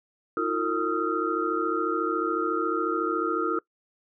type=tone cluster; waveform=sine; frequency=322.3 / 356.3 / 455.2 / 1255 / 1363 Hz; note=E4 / F4 / A#4 / D#6 / F6; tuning=-39 / +35 / -41 / +15 / -43 cents; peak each=-30 dBFS; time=0.37-3.59 s; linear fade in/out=2 ms; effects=noise-tail reverb RT60 0.1 s tail -22 dB re dry